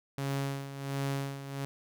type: tone with tremolo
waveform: sawtooth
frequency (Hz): 138.2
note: C#3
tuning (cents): -5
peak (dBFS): -26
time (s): 0.18-1.65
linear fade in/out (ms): 0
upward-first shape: sine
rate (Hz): 1.4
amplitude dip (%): 70
effects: none